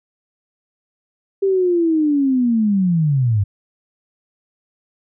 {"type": "linear sweep", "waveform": "sine", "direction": "down", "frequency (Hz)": [396, 95.6], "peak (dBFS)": -13, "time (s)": [1.42, 3.44], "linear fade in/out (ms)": 10, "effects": []}